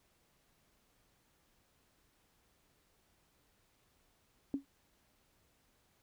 sine tone with exponential decay, 277.2 Hz, C#4, in tune, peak -28 dBFS, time 4.54-4.65 s, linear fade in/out 1 ms, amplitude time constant 22 ms, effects pink hiss -73 dBFS RMS until 6.02 s

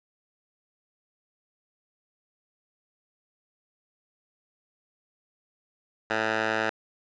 10% pulse tone with band-pass filter, 110 Hz, A2, in tune, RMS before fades -27 dBFS, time 6.1-6.7 s, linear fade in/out 5 ms, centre 1400 Hz, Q 1.2, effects resampled to 16000 Hz + 8-bit

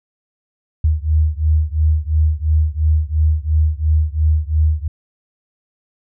sine beating tone pair, 76.4 / 79.3 Hz, D#2 / D#2, -31 / +33 cents, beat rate 2.9 Hz, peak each -15 / -16 dBFS, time 0.84-4.88 s, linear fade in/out 5 ms, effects none

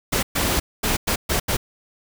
pink noise bursts at uneven times, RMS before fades -21 dBFS, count 6, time 0.12-0.23 / 0.35-0.6 / 0.83-0.97 / 1.07-1.16 / 1.29-1.4 / 1.48-1.57 s, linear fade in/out 10 ms, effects none

